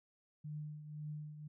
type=tone with tremolo; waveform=sine; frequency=150.8 Hz; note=D3; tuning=46 cents sharp; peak=-40 dBFS; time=0.44-1.48 s; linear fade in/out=10 ms; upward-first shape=triangle; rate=1.9 Hz; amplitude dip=65%; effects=none